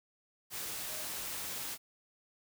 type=tone in noise; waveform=sine; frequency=620 Hz; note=D#5; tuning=6 cents flat; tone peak=-51 dBFS; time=0.86-1.06 s; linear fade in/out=50 ms; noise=white; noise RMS=-40 dBFS; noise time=0.5-1.78 s; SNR=-14 dB; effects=none